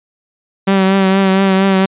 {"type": "tone with vibrato", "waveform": "sawtooth", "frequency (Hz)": 192.5, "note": "G3", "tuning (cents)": -31, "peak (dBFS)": -5, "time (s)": [0.67, 1.86], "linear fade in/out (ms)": 10, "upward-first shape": "triangle", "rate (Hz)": 4.3, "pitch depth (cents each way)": 36, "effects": ["resampled to 8000 Hz"]}